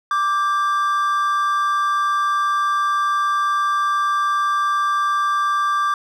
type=tone pair together; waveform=triangle; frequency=1173 / 1595.6 Hz; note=D6 / G6; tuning=-2 / +30 cents; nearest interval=perfect fourth; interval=532 cents; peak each=-15 / -24 dBFS; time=0.11-5.94 s; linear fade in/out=2 ms; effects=none